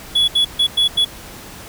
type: tone bursts at uneven times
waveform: triangle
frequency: 3387 Hz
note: G#7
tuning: 33 cents sharp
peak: -10 dBFS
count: 5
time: 0.15-0.28 / 0.35-0.45 / 0.59-0.67 / 0.77-0.88 / 0.97-1.05 s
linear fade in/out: 10 ms
effects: pink hiss -36 dBFS RMS until 1.68 s